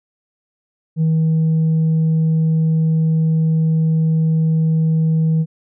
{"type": "tone with tanh clipping", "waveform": "sine", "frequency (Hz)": 160, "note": "D#3", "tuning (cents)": 49, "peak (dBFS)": -13, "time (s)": [0.96, 5.46], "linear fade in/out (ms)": 50, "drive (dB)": 1, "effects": []}